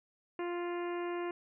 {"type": "harmonic tone", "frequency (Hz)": 349.2, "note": "F4", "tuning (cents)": 0, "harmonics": [1, 2, 3, 4, 5, 6, 7, 8], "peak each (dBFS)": [-35, -44, -44, -51, -50, -52, -54, -55], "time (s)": [0.39, 1.31], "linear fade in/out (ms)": 2, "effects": []}